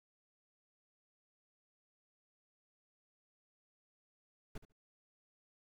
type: noise with echo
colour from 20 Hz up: brown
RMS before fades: -44 dBFS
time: 4.55-4.58 s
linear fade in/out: 5 ms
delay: 72 ms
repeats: 2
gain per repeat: -15 dB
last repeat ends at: 4.724 s
effects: none